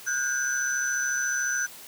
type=tone cluster; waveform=sine; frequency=1457 / 1591 / 6040 Hz; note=F#6 / G6 / F#8; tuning=-27 / +25 / +35 cents; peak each=-29 dBFS; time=0.06-1.67 s; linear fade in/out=20 ms; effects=white hiss -45 dBFS RMS until 1.87 s + high-pass 100 Hz 12 dB/octave